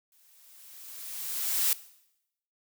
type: noise with exponential growth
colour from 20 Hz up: blue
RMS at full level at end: -24 dBFS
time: 0.12-1.73 s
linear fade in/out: 1 ms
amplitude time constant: 350 ms
effects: noise-tail reverb RT60 0.8 s tail -18 dB re dry

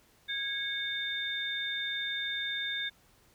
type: tone cluster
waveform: sine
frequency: 1647 / 2204 / 3613 Hz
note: G#6 / C#7 / A7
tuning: -15 / -11 / +45 cents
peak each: -36 / -40 / -34 dBFS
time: 0.28-2.9 s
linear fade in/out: 20 ms
effects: pink hiss -64 dBFS RMS until 3.34 s

